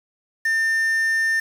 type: tone with quantisation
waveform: triangle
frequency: 1800 Hz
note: A6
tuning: 39 cents sharp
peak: -16 dBFS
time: 0.45-1.4 s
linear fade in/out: 5 ms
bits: 6
effects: none